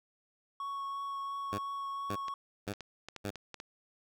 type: tone with vibrato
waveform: triangle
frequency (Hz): 1108.7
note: C#6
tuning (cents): 0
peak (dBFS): -34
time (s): 0.6-2.34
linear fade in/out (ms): 2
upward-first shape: triangle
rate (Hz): 2.9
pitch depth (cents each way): 10
type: tone bursts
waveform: 10% pulse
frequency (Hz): 101.3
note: G#2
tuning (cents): -43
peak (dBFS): -27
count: 4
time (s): 1.52-3.306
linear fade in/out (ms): 10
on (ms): 64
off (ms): 510
type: clicks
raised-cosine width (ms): 0.2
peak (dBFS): -26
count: 10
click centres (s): 2.283 / 2.684 / 2.737 / 2.807 / 3.086 / 3.163 / 3.292 / 3.357 / 3.543 / 3.601
effects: none